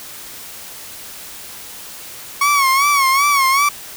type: tone with vibrato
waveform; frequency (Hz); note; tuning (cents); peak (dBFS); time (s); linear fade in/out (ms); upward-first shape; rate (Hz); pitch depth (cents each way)
30% pulse; 1108.7; C#6; 0; -9; 2.41-3.69; 5; sine; 2.6; 86
effects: white hiss -34 dBFS RMS until 3.96 s